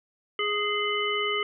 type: harmonic tone with a mistuned harmonic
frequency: 415.3 Hz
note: G#4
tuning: in tune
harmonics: 1 / 3 / 5 / 7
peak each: -30 / -30 / -30 / -30 dBFS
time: 0.39-1.43 s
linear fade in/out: 2 ms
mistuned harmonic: 7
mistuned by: +50 cents
effects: none